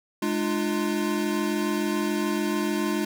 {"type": "tone cluster", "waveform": "square", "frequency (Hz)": [209.6, 301.3, 348.2], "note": ["G#3", "D4", "F4"], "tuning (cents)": [16, 44, -5], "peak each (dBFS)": -29, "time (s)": [0.22, 3.05], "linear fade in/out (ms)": 5, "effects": []}